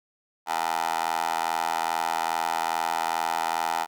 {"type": "tone with high-pass filter", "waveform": "15% pulse", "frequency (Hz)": 82.41, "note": "E2", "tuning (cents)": 0, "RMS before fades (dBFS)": -27, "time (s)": [0.46, 3.87], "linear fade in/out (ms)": 50, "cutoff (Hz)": 850, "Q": 3.4, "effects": []}